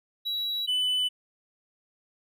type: tone pair in turn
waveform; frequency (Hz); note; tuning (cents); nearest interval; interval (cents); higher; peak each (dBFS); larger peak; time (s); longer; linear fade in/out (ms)
triangle; 3898 / 2998; B7 / F#7; -23 / +22; perfect fourth; 455; first; -26 / -22; second; 0.25-0.67 / 0.67-1.09; neither; 20
effects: none